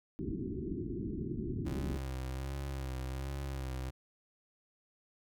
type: low-pass noise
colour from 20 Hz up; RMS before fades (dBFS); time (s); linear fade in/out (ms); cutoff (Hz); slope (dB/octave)
white; -38; 0.19-1.97; 0; 390; 96
type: tone with vibrato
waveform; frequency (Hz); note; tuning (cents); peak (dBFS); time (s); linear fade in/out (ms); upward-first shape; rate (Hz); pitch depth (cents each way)
30% pulse; 66.7; C2; +34; -34; 1.65-3.91; 20; sine; 1.3; 55
effects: none